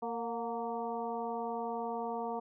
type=harmonic tone with a mistuned harmonic; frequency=230.9 Hz; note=A#3; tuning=16 cents flat; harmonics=1 / 2 / 3 / 4 / 5; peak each=-42 / -39 / -39 / -40 / -47 dBFS; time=0.02-2.4 s; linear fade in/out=10 ms; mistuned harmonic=3; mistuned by=+49 cents; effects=none